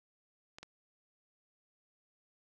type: clicks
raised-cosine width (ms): 0.2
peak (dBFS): -30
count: 2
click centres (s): 0.585 / 0.63
effects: none